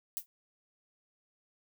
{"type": "noise with exponential decay", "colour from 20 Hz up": "violet", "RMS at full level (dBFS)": -31, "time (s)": [0.17, 0.26], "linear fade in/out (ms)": 0, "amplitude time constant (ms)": 18, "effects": []}